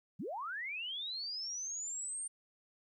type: linear sweep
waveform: sine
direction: up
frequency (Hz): 130.5 to 8870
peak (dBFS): -38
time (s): 0.19-2.28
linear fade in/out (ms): 10
effects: 13-bit